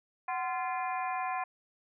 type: harmonic tone with a mistuned harmonic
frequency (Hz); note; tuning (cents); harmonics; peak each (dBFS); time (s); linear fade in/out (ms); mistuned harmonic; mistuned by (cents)
345.9; F4; -17; 2 / 3 / 4 / 5 / 6 / 7; -34 / -35 / -46 / -43 / -47 / -43; 0.28-1.44; 5; 2; +130
effects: none